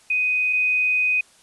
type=tone pair in turn; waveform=sine; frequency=2499 / 2499 Hz; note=D#7 / D#7; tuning=+7 / +7 cents; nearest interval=unison; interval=0 cents; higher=neither; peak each=-18 / -17 dBFS; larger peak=second; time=0.1-0.53 / 0.53-1.21 s; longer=second; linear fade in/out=5 ms; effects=white hiss -54 dBFS RMS until 1.42 s + resampled to 24000 Hz